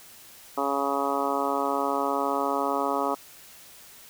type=harmonic tone; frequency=139.6 Hz; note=C#3; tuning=13 cents sharp; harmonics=2 / 3 / 4 / 5 / 6 / 7 / 8 / 9; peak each=-32 / -32 / -32 / -32 / -32 / -32 / -32 / -32 dBFS; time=0.57-3.15 s; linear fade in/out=10 ms; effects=white hiss -49 dBFS RMS until 4.09 s